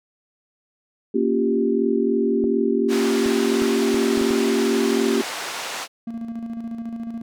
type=chord; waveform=sine; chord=G half-diminished seventh; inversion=first; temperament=equal; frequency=233.1 / 277.2 / 349.2 / 392 Hz; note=Bb3 / Db4 / F4 / G4; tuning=0 / 0 / 0 / 0 cents; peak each=-22 / -24 / -25 / -21 dBFS; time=1.14-5.22 s; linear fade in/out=10 ms
type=clicks; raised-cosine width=2 ms; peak=-19 dBFS; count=7; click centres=2.441 / 3.261 / 3.62 / 3.944 / 4.175 / 4.214 / 4.307 s
type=band-pass noise; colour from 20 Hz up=pink; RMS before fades=-30 dBFS; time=2.88-5.88 s; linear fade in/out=50 ms; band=630 to 7600 Hz; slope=12 dB/octave
type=tone with tremolo; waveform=triangle; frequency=230 Hz; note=A#3; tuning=23 cents flat; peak=-24 dBFS; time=6.07-7.22 s; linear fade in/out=5 ms; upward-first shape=square; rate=14 Hz; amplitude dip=45%
effects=none